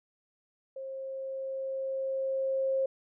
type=tone with level ramp; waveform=sine; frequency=534 Hz; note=C5; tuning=35 cents sharp; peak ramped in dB=-37 to -25 dBFS; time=0.76-2.86 s; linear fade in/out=5 ms; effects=none